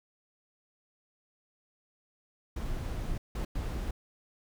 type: noise bursts at uneven times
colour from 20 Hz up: brown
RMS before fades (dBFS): -34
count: 3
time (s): 2.56-3.18 / 3.35-3.45 / 3.55-3.91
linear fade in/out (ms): 5
effects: none